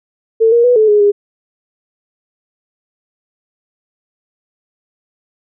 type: tone with pitch steps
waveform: sine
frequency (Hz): 448.7 / 471.1 / 491.8 / 433.9 / 416.8 / 408.6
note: A4 / A#4 / B4 / A4 / G#4 / G#4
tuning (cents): +34 / +18 / -7 / -24 / +6 / -28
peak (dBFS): -6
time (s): 0.4-1.12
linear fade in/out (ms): 20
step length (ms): 120
effects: none